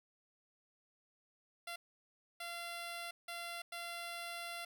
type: tone bursts at uneven times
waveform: 10% pulse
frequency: 687 Hz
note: F5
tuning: 29 cents flat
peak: -34 dBFS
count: 4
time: 1.67-1.76 / 2.4-3.11 / 3.28-3.62 / 3.72-4.65 s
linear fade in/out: 5 ms
effects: none